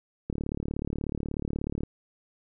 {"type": "click train", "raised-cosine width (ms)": 3, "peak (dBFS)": -18, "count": 57, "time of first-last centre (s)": [0.3, 1.834], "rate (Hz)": 36.5, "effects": []}